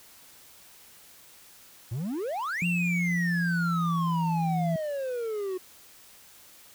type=exponential two-way sweep; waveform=triangle; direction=up then down; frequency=105.7 to 2794 to 362.7 Hz; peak=-27 dBFS; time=1.91-5.58 s; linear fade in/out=10 ms; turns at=2.66 s
type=tone with pitch glide; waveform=sine; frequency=174.4 to 165.95 Hz; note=F3 to E3; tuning=-2 to +12 cents; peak=-25 dBFS; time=2.62-4.76 s; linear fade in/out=2 ms; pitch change=-86 cents; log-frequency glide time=3.1-4.35 s
effects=white hiss -53 dBFS RMS until 6.74 s